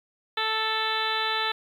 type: harmonic tone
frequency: 440 Hz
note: A4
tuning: in tune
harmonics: 1 / 2 / 3 / 4 / 5 / 6 / 7 / 8 / 9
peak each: -36 / -31 / -31 / -31 / -37 / -36 / -37 / -32 / -33 dBFS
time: 0.37-1.52 s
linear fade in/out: 5 ms
effects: 9-bit